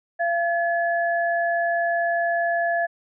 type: tone pair together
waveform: sine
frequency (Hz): 684 / 1708.7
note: F5 / G#6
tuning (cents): -36 / +49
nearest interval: octave + major third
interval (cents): 1585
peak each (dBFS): -21 / -25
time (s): 0.19-2.87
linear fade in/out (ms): 20
effects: none